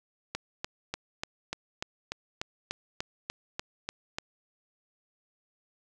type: click train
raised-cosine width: 0.2 ms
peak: -15 dBFS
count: 14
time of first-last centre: 0.35-4.185 s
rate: 3.39 Hz
effects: none